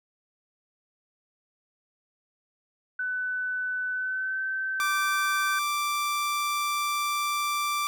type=tone with pitch glide; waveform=sine; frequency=1500 to 1543.1 Hz; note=F#6 to G6; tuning=+23 to -28 cents; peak=-27 dBFS; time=2.99-5.59 s; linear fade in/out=5 ms; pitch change=+49 cents; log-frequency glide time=3.89-4.42 s
type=tone; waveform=sawtooth; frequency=1174.7 Hz; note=D6; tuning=in tune; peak=-22 dBFS; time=4.8-7.87 s; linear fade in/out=0 ms
effects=none